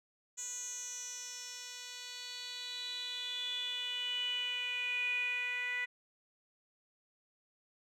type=tone with band-pass filter sweep; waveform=10% pulse; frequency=492.7 Hz; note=B4; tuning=4 cents flat; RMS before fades=-39 dBFS; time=0.37-5.86 s; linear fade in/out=20 ms; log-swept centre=6800 to 2100 Hz; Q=8.5; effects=none